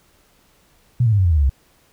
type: tone with pitch steps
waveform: sine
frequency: 121.9 / 111.78 / 102.51 / 94 / 86.2 / 79.04 / 72.48 / 66.47 Hz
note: B2 / A2 / G#2 / F#2 / F2 / D#2 / D2 / C2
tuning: -22 / +28 / -22 / +28 / -22 / +28 / -22 / +28 cents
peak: -12 dBFS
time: 1-1.496 s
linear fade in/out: 5 ms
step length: 62 ms
effects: pink hiss -57 dBFS RMS until 1.92 s